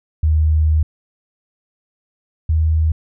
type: tone pair in turn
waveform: sine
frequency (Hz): 77.78 / 79.23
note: D#2 / D#2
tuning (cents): 0 / +32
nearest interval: unison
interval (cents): 32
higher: second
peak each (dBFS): -11 / -12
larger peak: first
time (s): 0.23-0.83 / 2.49-2.92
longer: first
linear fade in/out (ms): 5
effects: none